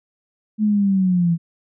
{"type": "linear sweep", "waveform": "sine", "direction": "down", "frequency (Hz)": [216.4, 164.81], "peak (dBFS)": -14, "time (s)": [0.58, 1.38], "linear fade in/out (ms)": 50, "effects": []}